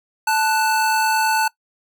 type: tone pair together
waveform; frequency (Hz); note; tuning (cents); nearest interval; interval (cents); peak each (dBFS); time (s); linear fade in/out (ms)
square; 880 / 1483; A5 / F#6; 0 / +4; major sixth; 904; -18 / -22; 0.27-1.48; 5
effects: noise-tail reverb RT60 0.1 s tail -21 dB re dry